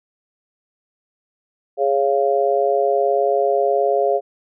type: chord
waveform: sine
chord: Db major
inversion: second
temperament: just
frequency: 415.8 / 554.4 / 693 Hz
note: Ab4 / Db5 / F5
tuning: +2 / 0 / -14 cents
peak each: -19 dBFS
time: 1.77-4.21 s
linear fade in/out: 50 ms
effects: none